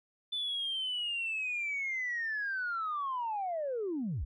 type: linear sweep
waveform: sine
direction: down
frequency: 3520 to 44.78 Hz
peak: -31 dBFS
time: 0.32-4.25 s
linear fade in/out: 10 ms
effects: tanh soft clip ceiling -28 dBFS